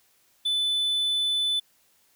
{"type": "tone", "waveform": "triangle", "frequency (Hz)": 3500, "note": "A7", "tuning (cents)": -10, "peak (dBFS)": -21, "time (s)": [0.45, 1.6], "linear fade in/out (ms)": 10, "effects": ["white hiss -64 dBFS RMS until 2.15 s"]}